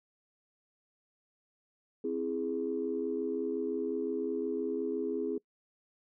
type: chord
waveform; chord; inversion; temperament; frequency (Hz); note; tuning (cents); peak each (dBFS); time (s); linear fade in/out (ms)
sine; C augmented; none; equal; 261.6 / 329.6 / 415.3; C4 / E4 / G#4; 0 / 0 / 0; -36 / -36 / -33; 2.04-5.38; 5
effects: noise-tail reverb RT60 0.1 s tail -24 dB re dry + tanh soft clip ceiling -21 dBFS